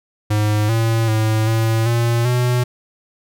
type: tone with pitch steps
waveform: square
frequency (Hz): 105.7 / 113.6 / 109.5 / 112.6 / 117.5 / 123.6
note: G#2 / A#2 / A2 / A2 / A#2 / B2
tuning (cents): +31 / -44 / -8 / +40 / +14 / +2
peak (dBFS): -15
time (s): 0.3-2.64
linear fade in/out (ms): 10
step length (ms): 390
effects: none